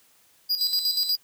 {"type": "tone with tremolo", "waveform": "square", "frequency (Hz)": 4862, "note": "D#8", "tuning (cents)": -41, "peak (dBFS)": -21, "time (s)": [0.49, 1.17], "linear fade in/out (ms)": 20, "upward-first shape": "square", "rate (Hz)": 8.3, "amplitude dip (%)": 65}
{"type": "tone", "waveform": "35% pulse", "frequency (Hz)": 4008, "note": "B7", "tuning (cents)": 25, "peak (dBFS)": -30, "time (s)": [0.57, 1.15], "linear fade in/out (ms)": 50}
{"effects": ["white hiss -60 dBFS RMS until 1.23 s", "high-pass 60 Hz 12 dB/octave"]}